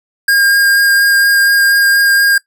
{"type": "tone with vibrato", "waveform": "square", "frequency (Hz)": 1615, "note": "G#6", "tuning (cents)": -49, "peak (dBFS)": -8, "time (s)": [0.28, 2.38], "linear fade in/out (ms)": 5, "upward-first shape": "sine", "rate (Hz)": 4.2, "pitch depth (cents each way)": 8, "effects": ["noise-tail reverb RT60 0.1 s tail -20 dB re dry"]}